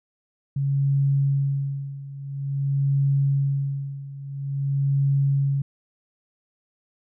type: tone with tremolo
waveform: sine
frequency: 138.8 Hz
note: C#3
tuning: 3 cents sharp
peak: -17 dBFS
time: 0.56-5.62 s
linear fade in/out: 5 ms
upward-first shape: sine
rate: 0.49 Hz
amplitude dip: 85%
effects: none